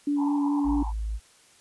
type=tone with vibrato; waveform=sine; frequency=287 Hz; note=D4; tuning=40 cents flat; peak=-22 dBFS; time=0.07-0.83 s; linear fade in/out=5 ms; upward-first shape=sine; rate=4.7 Hz; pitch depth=15 cents each way
type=band-pass noise; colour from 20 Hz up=white; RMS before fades=-36 dBFS; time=0.16-0.93 s; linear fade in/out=50 ms; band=800 to 1000 Hz; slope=96 dB/octave
type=tone; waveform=sine; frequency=53.9 Hz; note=A1; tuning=35 cents flat; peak=-27 dBFS; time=0.64-1.2 s; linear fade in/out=50 ms
effects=white hiss -57 dBFS RMS until 1.6 s + resampled to 24000 Hz